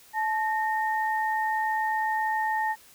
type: tone pair together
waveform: sine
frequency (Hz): 868 / 1839.2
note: A5 / A#6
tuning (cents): -24 / -24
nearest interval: octave + minor second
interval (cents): 1300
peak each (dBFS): -25 / -30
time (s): 0.13-2.76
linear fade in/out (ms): 50
effects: white hiss -54 dBFS RMS until 2.94 s